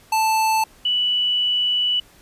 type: tone pair in turn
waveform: square / sine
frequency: 880 / 2960 Hz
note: A5 / F#7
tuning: 0 / 0 cents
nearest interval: octave + major sixth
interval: 2100 cents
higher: second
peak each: -17 dBFS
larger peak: neither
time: 0.12-0.64 / 0.85-2 s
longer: second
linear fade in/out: 5 ms
effects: pink hiss -51 dBFS RMS until 2.21 s + resampled to 32000 Hz